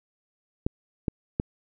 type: clicks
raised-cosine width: 3 ms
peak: -11 / -12 / -11 dBFS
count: 3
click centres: 0.665 / 1.082 / 1.399 s
effects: none